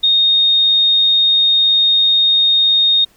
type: tone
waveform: sine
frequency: 3701 Hz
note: A#7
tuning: 13 cents flat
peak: -9 dBFS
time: 0.03-3.05 s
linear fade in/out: 10 ms
effects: pink hiss -52 dBFS RMS until 3.16 s